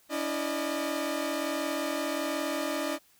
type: tone cluster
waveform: sawtooth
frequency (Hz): 284.4 / 325.7 / 606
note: C#4 / E4 / D#5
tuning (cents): +45 / -21 / -46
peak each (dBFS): -30 / -31 / -29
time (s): 0.09-2.99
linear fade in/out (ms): 50
effects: white hiss -63 dBFS RMS until 3.19 s